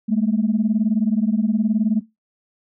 sine beating tone pair, 207.7 / 226.7 Hz, G#3 / A#3, 0 / -48 cents, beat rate 19 Hz, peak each -18 dBFS, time 0.08-2.01 s, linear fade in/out 20 ms, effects noise-tail reverb RT60 0.2 s tail -19 dB re dry + tanh soft clip ceiling -9 dBFS

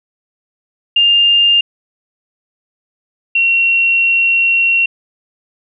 sine tone pair in turn, 2806 / 2734 Hz, F7 / F7, +8 / -37 cents, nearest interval unison, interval 45 cents, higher first, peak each -7 / -9 dBFS, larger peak first, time 0.96-1.61 / 3.35-4.86 s, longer second, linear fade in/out 5 ms, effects none

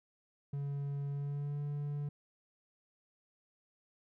triangle tone with pitch glide, 141.3 to 145.19 Hz, C#3 to D3, +34 to -19 cents, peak -33 dBFS, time 0.53-2.09 s, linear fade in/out 5 ms, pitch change +47 cents, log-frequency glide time 1.1-1.6 s, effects none

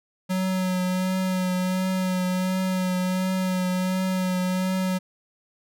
square tone with vibrato, 185 Hz, F#3, in tune, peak -23 dBFS, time 0.29-4.99 s, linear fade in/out 20 ms, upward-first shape triangle, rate 1.4 Hz, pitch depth 25 cents each way, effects none

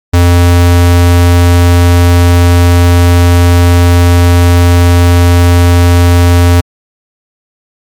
square tone, 87.31 Hz, F2, in tune, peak -3 dBFS, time 0.13-6.61 s, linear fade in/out 10 ms, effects MP3 96 kbps

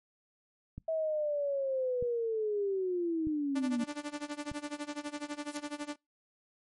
click train, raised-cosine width 5 ms, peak -29 dBFS, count 4, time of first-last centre 0.78-4.516 s, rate 0.803 Hz
sine linear sweep, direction down, 650 to 231.6 Hz, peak -29 dBFS, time 0.88-3.84 s, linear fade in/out 5 ms
sawtooth tone with tremolo, 293.7 Hz, D4, in tune, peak -30 dBFS, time 3.55-5.96 s, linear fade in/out 10 ms, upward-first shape sine, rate 12 Hz, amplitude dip 90%
blue noise with exponential growth, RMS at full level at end -36 dBFS, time 5.44-5.57 s, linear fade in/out 1 ms, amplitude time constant 28 ms
effects noise-tail reverb RT60 0.2 s tail -25 dB re dry + MP3 48 kbps

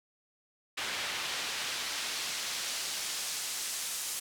pink noise with band-pass filter sweep, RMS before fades -36 dBFS, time 0.77-4.2 s, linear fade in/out 10 ms, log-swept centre 2700 to 8400 Hz, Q 0.77, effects none

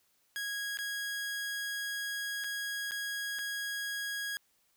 sawtooth tone with dropouts, 1650 Hz, G#6, 12 cents flat, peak -31 dBFS, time 0.36-4.37 s, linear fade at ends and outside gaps 0 ms, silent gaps 0.772-0.788 / 2.439-2.443 / 2.91-2.918 / 3.387-3.391 s, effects white hiss -72 dBFS RMS until 4.76 s

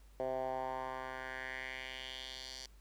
10% pulse tone with band-pass filter sweep, 130.3 Hz, C3, 7 cents flat, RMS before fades -42 dBFS, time 0.2-2.66 s, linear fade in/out 0 ms, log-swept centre 580 to 5100 Hz, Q 2.9, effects added 50 Hz sine -57 dBFS peak until 2.8 s + pink hiss -69 dBFS RMS until 2.8 s

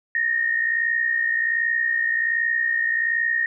sine tone pair together, 1798.7 / 1860 Hz, A6 / A#6, +38 / -4 cents, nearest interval minor second, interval 58 cents, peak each -26 / -20 dBFS, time 0.15-3.46 s, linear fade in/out 2 ms, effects none

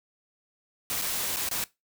white noise with dropouts, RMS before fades -30 dBFS, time 0.9-1.64 s, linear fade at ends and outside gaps 1 ms, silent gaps 1.016-1.02 / 1.362-1.368 / 1.489-1.512 s, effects noise-tail reverb RT60 0.2 s tail -20 dB re dry

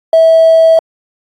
triangle tone with hard clipping, 651 Hz, E5, 22 cents flat, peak -3 dBFS, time 0.13-0.79 s, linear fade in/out 2 ms, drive 3 dB, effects AAC 64 kbps

